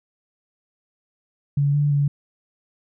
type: tone with pitch steps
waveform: sine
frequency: 142.4 / 145.8 / 143 Hz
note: C#3 / D3 / D3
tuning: +47 / -12 / -46 cents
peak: -16 dBFS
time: 1.57-2.08 s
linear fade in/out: 5 ms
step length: 170 ms
effects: none